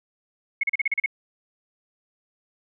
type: tone bursts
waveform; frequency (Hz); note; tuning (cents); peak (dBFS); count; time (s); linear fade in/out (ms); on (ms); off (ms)
sine; 2183; C#7; -27; -19; 8; 0.61-1.061; 5; 24; 37
effects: none